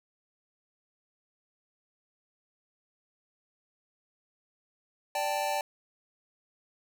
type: chord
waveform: square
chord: D suspended fourth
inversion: none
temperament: equal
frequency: 587.3 / 784 / 880 Hz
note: D5 / G5 / A5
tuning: 0 / 0 / 0 cents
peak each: -34 / -33 / -34 dBFS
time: 5.15-5.61 s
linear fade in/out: 2 ms
effects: none